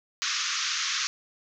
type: band-pass noise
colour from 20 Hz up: white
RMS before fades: -29 dBFS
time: 0.22-1.07 s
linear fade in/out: 0 ms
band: 1100 to 6700 Hz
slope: 96 dB/octave
effects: none